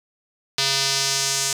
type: tone with band-pass filter sweep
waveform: square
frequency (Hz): 136.7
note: C#3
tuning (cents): -24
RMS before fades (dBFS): -22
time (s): 0.58-1.53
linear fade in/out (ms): 2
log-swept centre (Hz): 4500 to 6900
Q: 2
effects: 7-bit